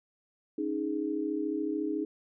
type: chord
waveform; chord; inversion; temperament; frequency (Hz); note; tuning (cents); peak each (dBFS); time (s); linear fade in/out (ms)
sine; C# suspended second; none; equal; 277.2 / 311.1 / 415.3; C#4 / D#4 / G#4; 0 / 0 / 0; -36 / -31 / -35; 0.58-2.05; 5
effects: none